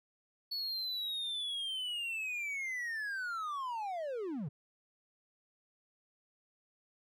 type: linear sweep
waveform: triangle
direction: down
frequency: 4435 to 123.47 Hz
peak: -34 dBFS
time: 0.51-4.49 s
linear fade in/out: 10 ms
effects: none